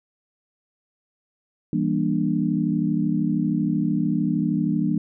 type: chord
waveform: sine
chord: E half-diminished seventh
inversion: none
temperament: just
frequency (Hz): 164.81 / 197.78 / 237.3 / 296.7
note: E3 / G3 / Bb3 / D4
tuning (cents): 0 / +16 / +31 / +18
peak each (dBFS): -25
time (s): 1.73-4.98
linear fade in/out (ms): 2
effects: none

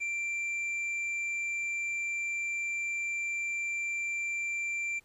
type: tone with hard clipping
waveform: sine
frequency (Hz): 2357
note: D7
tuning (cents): +6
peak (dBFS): -32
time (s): 0-5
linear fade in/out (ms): 20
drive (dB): 4
effects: pink hiss -66 dBFS RMS until 5.04 s + resampled to 32000 Hz

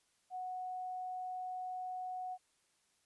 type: tone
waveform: sine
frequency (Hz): 737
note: F#5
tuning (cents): -7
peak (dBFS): -39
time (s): 0.3-2.38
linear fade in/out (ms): 50
effects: white hiss -75 dBFS RMS until 3.05 s + resampled to 24000 Hz

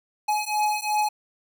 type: beating tone pair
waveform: square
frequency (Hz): 843 / 845.8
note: G#5 / G#5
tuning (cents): +26 / +31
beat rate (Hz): 2.8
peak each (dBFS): -26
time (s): 0.28-1.09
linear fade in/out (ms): 10
effects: none

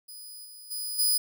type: tone with level steps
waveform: 10% pulse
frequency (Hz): 4978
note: D#8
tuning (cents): 0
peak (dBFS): -35 / -38 / -25 / -15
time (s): 0.08-1.18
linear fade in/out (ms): 10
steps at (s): 0.44 / 0.7 / 0.98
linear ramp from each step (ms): 20
effects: none

